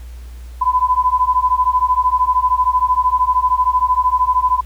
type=beating tone pair; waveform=sine; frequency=999 / 1012 Hz; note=B5 / B5; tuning=+20 / +42 cents; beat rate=13 Hz; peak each=-15 dBFS; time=0.61-4.61 s; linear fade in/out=10 ms; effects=added 60 Hz sine -30 dBFS peak until 4.65 s + pink hiss -48 dBFS RMS until 4.65 s